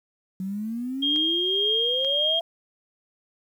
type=exponential sweep; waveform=sine; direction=up; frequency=185 to 678 Hz; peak=-27 dBFS; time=0.4-2.41 s; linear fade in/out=2 ms
type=tone with tremolo; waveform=sine; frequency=3229 Hz; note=G#7; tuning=49 cents flat; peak=-20 dBFS; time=1.02-2.4 s; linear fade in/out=10 ms; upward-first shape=triangle; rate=1.8 Hz; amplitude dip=30%
type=clicks; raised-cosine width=0.2 ms; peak=-23 dBFS; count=2; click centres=1.161 / 2.047 s
effects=9-bit